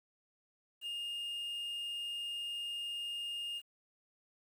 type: tone with quantisation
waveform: triangle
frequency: 2831 Hz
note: F7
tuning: 23 cents sharp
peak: -36 dBFS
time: 0.81-3.62 s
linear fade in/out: 50 ms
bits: 10
effects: none